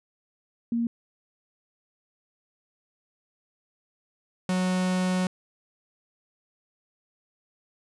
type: tone pair in turn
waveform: sine / 45% pulse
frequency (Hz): 233.7 / 183.85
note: A#3 / F#3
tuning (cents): +5 / -11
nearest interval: major third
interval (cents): 416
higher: first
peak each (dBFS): -23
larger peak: neither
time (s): 0.72-0.87 / 4.49-5.27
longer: second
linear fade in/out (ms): 2
effects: resampled to 24000 Hz